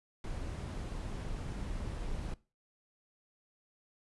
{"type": "noise", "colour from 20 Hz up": "brown", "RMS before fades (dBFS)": -39, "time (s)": [0.24, 2.34], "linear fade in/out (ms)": 2, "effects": ["noise-tail reverb RT60 0.3 s tail -20 dB re dry", "resampled to 24000 Hz"]}